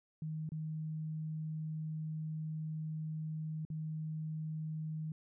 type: tone with dropouts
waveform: sine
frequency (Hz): 156.5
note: D#3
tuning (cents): +10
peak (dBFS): -37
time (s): 0.22-5.12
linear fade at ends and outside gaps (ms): 2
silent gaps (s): 0.491-0.519 / 3.651-3.701
effects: none